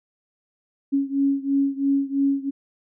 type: beating tone pair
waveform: sine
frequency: 275.7 / 278.7 Hz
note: C#4 / C#4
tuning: -9 / +9 cents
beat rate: 3 Hz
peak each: -21 / -23 dBFS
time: 0.92-2.51 s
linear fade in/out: 20 ms
effects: none